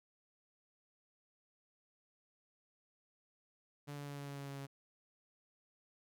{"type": "tone with pitch steps", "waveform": "sawtooth", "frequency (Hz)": [144.5, 143.58, 142.68, 141.77, 140.87, 139.98, 139.09, 138.21], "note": ["D3", "D3", "D3", "C#3", "C#3", "C#3", "C#3", "C#3"], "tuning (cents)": [-28, -39, -50, 39, 28, 17, 6, -5], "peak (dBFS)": -40, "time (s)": [3.87, 4.67], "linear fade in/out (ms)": 20, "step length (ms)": 100, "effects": []}